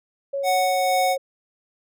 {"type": "tone with pitch glide", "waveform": "sine", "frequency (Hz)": [554.4, 541.4], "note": ["C#5", "C#5"], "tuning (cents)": [0, -41], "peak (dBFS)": -23, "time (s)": [0.33, 1.18], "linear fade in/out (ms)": 10, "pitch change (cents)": -41, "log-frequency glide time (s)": [0.67, 1]}
{"type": "tone with tremolo", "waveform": "square", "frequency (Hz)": 740, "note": "F#5", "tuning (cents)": 0, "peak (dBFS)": -19, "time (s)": [0.43, 1.17], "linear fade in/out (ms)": 50, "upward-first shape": "sine", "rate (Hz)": 2.2, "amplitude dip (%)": 25}
{"effects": []}